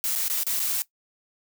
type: noise with dropouts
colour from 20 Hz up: blue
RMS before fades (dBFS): -26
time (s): 0.04-0.82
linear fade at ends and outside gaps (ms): 0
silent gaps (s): 0.153-0.159 / 0.281-0.299 / 0.433-0.467 / 0.595-0.6
effects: noise-tail reverb RT60 0.1 s tail -18 dB re dry